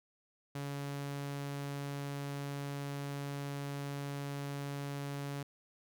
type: tone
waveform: sawtooth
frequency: 141.4 Hz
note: C#3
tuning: 35 cents sharp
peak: -34 dBFS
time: 0.55-5.43 s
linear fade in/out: 5 ms
effects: none